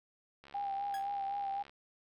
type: click train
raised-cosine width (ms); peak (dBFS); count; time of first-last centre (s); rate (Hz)
0.3; -38; 89; 0.44-1.695; 70.1
type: tone with vibrato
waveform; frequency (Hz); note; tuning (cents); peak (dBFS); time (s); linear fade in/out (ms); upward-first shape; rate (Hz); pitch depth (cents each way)
sine; 797; G5; +28; -34; 0.54-1.63; 10; sine; 3.9; 28
type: tone with exponential decay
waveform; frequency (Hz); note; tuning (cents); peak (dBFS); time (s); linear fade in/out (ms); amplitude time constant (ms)
sawtooth; 1661.2; G#6; 0; -38; 0.94-1.09; 2; 31
effects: none